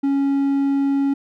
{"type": "tone", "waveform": "triangle", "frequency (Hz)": 277.2, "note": "C#4", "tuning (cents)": 0, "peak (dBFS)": -14, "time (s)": [0.03, 1.14], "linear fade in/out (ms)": 10, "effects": []}